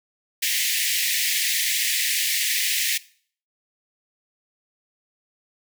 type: high-pass noise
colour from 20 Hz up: pink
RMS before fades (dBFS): -23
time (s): 0.42-2.98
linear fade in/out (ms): 10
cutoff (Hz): 1800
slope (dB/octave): 96
effects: noise-tail reverb RT60 0.5 s tail -20 dB re dry